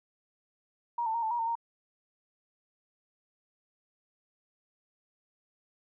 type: tone with pitch steps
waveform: sine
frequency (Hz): 946 / 889 / 931 / 881 / 953 / 910 / 929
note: A#5 / A5 / A#5 / A5 / A#5 / A#5 / A#5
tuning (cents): +25 / +18 / -2 / +2 / +38 / -42 / -6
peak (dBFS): -28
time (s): 0.98-1.554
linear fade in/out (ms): 5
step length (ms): 82
effects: none